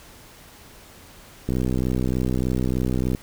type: click train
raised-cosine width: 3 ms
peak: -11 dBFS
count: 106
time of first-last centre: 1.49-3.149 s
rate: 63.3 Hz
effects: pink hiss -47 dBFS RMS until 3.22 s